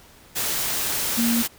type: tone in noise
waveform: sine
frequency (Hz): 233.1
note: A#3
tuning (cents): 0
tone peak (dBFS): -19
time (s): 1.17-1.43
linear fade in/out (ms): 20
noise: white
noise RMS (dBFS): -25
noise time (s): 0.35-1.48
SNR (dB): +3
effects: pink hiss -50 dBFS RMS until 1.58 s